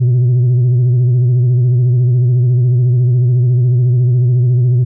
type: tone with vibrato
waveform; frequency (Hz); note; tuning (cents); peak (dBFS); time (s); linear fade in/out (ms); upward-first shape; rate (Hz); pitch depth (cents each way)
sine; 123.47; B2; 0; -5; 0-4.85; 20; sine; 14; 65
effects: tanh soft clip ceiling -7 dBFS